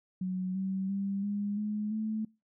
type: tone with pitch steps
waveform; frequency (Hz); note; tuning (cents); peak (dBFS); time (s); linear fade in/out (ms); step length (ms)
sine; 185 / 191.08 / 197.36 / 203.9 / 210.6 / 217.5; F#3 / G3 / G3 / G#3 / G#3 / A3; 0 / -44 / +12 / -32 / +24 / -20; -30; 0.21-2.25; 5; 340
effects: noise-tail reverb RT60 0.3 s tail -26 dB re dry